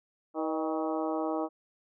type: harmonic tone with a mistuned harmonic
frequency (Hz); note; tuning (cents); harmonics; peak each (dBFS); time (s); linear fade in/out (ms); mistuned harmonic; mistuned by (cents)
159.3; D#3; +41; 2 / 3 / 4 / 5 / 6 / 7 / 8; -32 / -36 / -35 / -37 / -42 / -41 / -44; 0.34-1.49; 50; 4; -45
effects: none